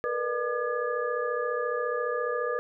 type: tone cluster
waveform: sine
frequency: 452.8 / 487.3 / 599 / 1205 / 1688 Hz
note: A4 / B4 / D5 / D6 / G#6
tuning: +50 / -23 / +34 / +44 / +28 cents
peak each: -37 / -29 / -36 / -33 / -36 dBFS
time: 0.04-2.59 s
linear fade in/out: 0 ms
effects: none